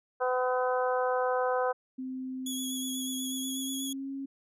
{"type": "harmonic tone", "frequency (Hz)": 252.8, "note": "B3", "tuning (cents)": 41, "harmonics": [2, 3, 4, 5, 6], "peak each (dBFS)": [-28, -32, -34, -36, -38], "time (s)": [0.2, 1.73], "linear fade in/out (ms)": 20}
{"type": "tone with pitch glide", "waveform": "sine", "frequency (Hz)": [259.1, 272.8], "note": ["C4", "C#4"], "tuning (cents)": [-17, -28], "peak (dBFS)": -34, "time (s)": [1.98, 4.26], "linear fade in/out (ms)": 10, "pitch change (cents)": 89, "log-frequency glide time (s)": [3.22, 4.11]}
{"type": "tone with vibrato", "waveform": "15% pulse", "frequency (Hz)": 3361, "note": "G#7", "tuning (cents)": 20, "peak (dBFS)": -28, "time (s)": [2.46, 3.93], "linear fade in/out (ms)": 5, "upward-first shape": "sine", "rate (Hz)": 8.2, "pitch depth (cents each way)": 23}
{"effects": ["resampled to 32000 Hz"]}